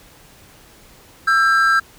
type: tone pair together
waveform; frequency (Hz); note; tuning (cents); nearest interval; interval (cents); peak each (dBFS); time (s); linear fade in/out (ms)
triangle; 1333.4 / 1600; E6 / G6; +19 / +35; minor third; 316; -13; 1.27-1.8; 10
effects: pink hiss -47 dBFS RMS until 1.98 s